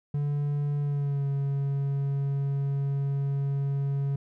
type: tone with pitch glide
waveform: triangle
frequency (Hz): 144.8 to 139.22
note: D3 to C#3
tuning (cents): -24 to +8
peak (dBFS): -23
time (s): 0.14-4.16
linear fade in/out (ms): 5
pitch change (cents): -68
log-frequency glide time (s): 0.8-1.27
effects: none